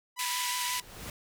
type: tone with vibrato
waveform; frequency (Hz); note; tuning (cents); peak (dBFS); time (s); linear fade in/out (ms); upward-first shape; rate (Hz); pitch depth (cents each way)
sawtooth; 987.8; B5; 0; -30; 0.16-0.82; 50; triangle; 5.6; 17
type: band-pass noise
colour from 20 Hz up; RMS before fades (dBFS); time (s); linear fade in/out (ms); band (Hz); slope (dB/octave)
pink; -34; 0.19-0.8; 2; 2000 to 13000; 24
type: noise with exponential growth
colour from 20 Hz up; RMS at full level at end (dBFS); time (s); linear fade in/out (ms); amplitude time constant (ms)
pink; -39; 0.31-1.1; 2; 170
effects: none